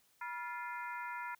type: harmonic tone with a mistuned harmonic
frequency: 348.3 Hz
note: F4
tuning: 5 cents flat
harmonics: 3 / 4 / 5 / 6 / 7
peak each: -42 / -45 / -49 / -49 / -54 dBFS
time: 0.21-1.35 s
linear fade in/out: 5 ms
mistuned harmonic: 3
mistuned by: -130 cents
effects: white hiss -71 dBFS RMS until 1.39 s